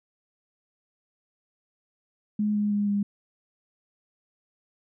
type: tone with pitch steps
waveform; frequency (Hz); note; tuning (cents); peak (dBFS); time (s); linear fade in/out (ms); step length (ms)
sine; 210 / 207.6 / 205.2 / 202.8; G#3 / G#3 / G#3 / G#3; +19 / 0 / -21 / -41; -22; 2.39-3.03; 5; 160
effects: none